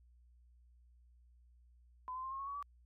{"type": "tone with pitch steps", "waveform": "sine", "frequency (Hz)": [1013, 1034.3, 1056, 1078.2, 1100.9, 1124, 1147.6], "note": ["B5", "C6", "C6", "C#6", "C#6", "C#6", "D6"], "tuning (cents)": [44, -20, 16, -48, -12, 24, -40], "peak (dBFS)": -40, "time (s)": [2.08, 2.626], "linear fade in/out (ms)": 0, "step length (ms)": 78, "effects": ["added 60 Hz sine -62 dBFS peak until 2.85 s"]}